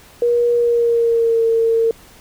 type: tone with pitch glide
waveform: sine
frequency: 477.3 to 455.2 Hz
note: A#4 to A#4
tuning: +41 to -41 cents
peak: -12 dBFS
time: 0.22-1.91 s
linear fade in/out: 2 ms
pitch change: -82 cents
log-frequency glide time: 0.53-1.44 s
effects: pink hiss -45 dBFS RMS until 2.2 s